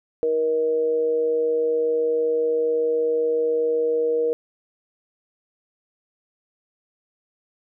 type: tone with amplitude modulation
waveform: sine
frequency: 473.7 Hz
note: A#4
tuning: 28 cents sharp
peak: -16 dBFS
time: 0.23-4.33 s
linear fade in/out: 0 ms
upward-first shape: sine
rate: 156 Hz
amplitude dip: 50%
effects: none